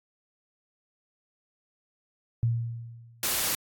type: tone with exponential decay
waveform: sine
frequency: 116.54 Hz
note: A#2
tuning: in tune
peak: -20 dBFS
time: 2.43-3.35 s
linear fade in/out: 0 ms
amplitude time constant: 200 ms
type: noise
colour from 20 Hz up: white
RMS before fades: -27 dBFS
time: 3.23-3.55 s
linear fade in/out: 2 ms
effects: AAC 64 kbps